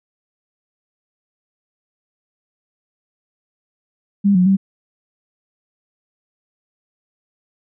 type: tone with pitch steps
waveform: sine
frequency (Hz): 200.4 / 181.6 / 193.7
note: G3 / F#3 / G3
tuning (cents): +38 / -32 / -20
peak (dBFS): -10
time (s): 4.24-4.57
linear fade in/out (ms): 20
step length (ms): 110
effects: none